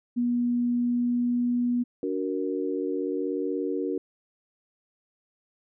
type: tone with pitch glide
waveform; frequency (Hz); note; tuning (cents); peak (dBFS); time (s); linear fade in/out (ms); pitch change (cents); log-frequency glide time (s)
sine; 241.8 to 243.2; B3 to B3; -36 to -26; -22; 0.16-1.84; 20; +10; 0.74-1.57
type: chord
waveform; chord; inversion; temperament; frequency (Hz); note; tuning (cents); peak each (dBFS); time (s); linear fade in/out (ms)
sine; D augmented; none; equal with one note detuned; 289.3 / 370 / 466.2; D4 / F#4 / A#4; -26 / 0 / 0; -30 / -30 / -31; 2.03-3.98; 2
effects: none